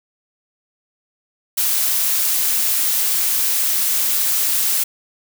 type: noise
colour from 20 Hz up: blue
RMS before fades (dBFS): -18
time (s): 1.57-4.84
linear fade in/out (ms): 10
effects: none